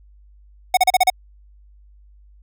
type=tone bursts; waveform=square; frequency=740 Hz; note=F#5; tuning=in tune; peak=-11 dBFS; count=6; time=0.74-1.101 s; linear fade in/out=5 ms; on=31 ms; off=35 ms; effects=added 50 Hz sine -46 dBFS peak until 2.42 s